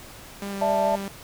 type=tone with vibrato; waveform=sawtooth; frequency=198.3 Hz; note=G3; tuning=20 cents sharp; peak=-26 dBFS; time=0.42-1.08 s; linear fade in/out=2 ms; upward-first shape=square; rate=4.5 Hz; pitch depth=11 cents each way
type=chord; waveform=sine; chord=D suspended second; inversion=none; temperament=just; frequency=587.3 / 660.7 / 881 Hz; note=D5 / E5 / A5; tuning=0 / +4 / +2 cents; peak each=-24 dBFS; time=0.61-0.96 s; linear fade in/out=10 ms
effects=pink hiss -44 dBFS RMS until 1.23 s